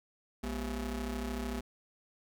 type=ring-modulated tone; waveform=30% pulse; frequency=150.7 Hz; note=D3; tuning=45 cents sharp; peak=-29 dBFS; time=0.43-1.61 s; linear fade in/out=10 ms; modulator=92 Hz; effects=none